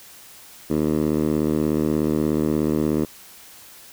10% pulse tone with band-pass filter, 76.7 Hz, D#2, 24 cents flat, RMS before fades -21 dBFS, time 0.7-3.05 s, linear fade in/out 5 ms, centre 300 Hz, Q 1.3, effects white hiss -45 dBFS RMS until 3.92 s

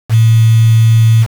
sine tone with quantisation, 112.9 Hz, A2, 45 cents sharp, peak -4 dBFS, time 0.09-1.27 s, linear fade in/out 50 ms, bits 4, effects none

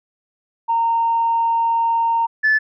sine tone pair in turn, 921 / 1738.6 Hz, A#5 / A6, -21 / -21 cents, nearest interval major seventh, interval 1100 cents, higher second, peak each -14 / -11 dBFS, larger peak second, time 0.68-2.27 / 2.43-2.59 s, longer first, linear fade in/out 20 ms, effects tanh soft clip ceiling -9 dBFS

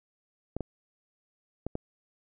clicks, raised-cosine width 2 ms, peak -19 dBFS, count 4, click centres 0.566 / 0.607 / 1.666 / 1.754 s, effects none

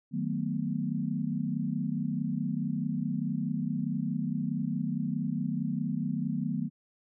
sine chord, B dominant seventh, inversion first, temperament just, 154.34 / 185.21 / 222.2 / 246.9 Hz, D#3 / F#3 / A3 / B3, -14 / +2 / +17 / 0 cents, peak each -34 dBFS, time 0.11-6.7 s, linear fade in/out 50 ms, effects none

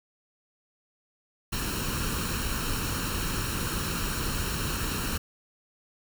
pink noise with comb filter, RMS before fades -30 dBFS, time 1.52-5.18 s, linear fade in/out 10 ms, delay 0.72 ms, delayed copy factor +0.65, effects none

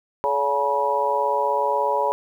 harmonic tone with a mistuned harmonic, 142 Hz, C#3, 42 cents sharp, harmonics 3 / 4 / 5 / 6 / 7, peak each -27 / -24 / -34 / -26 / -22 dBFS, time 0.24-2.12 s, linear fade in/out 0 ms, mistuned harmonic 7, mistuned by -45 cents, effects 9-bit

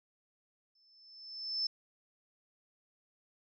sine tone with exponential growth, 5274 Hz, E8, in tune, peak -29 dBFS, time 0.75-1.67 s, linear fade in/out 5 ms, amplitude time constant 200 ms, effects none

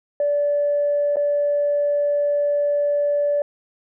sine tone with dropouts, 580 Hz, D5, 22 cents flat, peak -16 dBFS, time 0.2-3.42 s, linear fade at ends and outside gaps 2 ms, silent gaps 1.159-1.168 s, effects tanh soft clip ceiling -12 dBFS

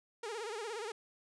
sawtooth tone with vibrato, 440 Hz, A4, in tune, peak -35 dBFS, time 0.23-0.92 s, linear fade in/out 5 ms, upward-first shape sine, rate 17 Hz, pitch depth 140 cents each way, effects resampled to 22050 Hz + 12-bit

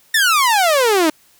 sawtooth exponential sweep, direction down, 1844 to 300 Hz, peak -8 dBFS, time 0.14-1.1 s, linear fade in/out 5 ms, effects white hiss -53 dBFS RMS until 1.39 s

